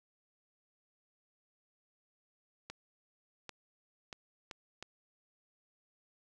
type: clicks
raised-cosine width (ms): 0.2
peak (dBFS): -26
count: 5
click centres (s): 2.7 / 3.493 / 4.128 / 4.512 / 4.826
effects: none